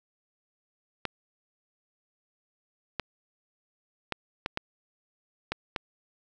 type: clicks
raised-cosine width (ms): 0.3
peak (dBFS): -13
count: 7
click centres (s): 1.053 / 2.997 / 4.123 / 4.461 / 4.574 / 5.52 / 5.762
effects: none